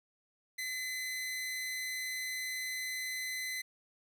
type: tone with amplitude modulation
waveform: sawtooth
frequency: 2030 Hz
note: B6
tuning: 47 cents sharp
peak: -31 dBFS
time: 0.58-3.62 s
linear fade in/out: 10 ms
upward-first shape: sine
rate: 248 Hz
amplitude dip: 35%
effects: none